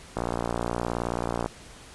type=click train; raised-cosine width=1 ms; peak=-13 dBFS; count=77; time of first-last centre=0.17-1.46 s; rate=58.9 Hz; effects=pink hiss -47 dBFS RMS until 1.94 s + resampled to 24000 Hz